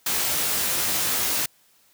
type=noise with comb filter; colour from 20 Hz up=white; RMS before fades=-24 dBFS; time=0.06-1.46 s; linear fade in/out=5 ms; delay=18 ms; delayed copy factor=-0.75; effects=white hiss -60 dBFS RMS until 1.93 s + high-pass 60 Hz 12 dB/octave